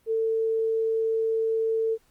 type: tone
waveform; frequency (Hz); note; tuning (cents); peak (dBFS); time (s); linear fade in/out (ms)
sine; 447.3; A4; +28; -22; 0.06-1.98; 50
effects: pink hiss -65 dBFS RMS until 2.1 s + Opus 32 kbps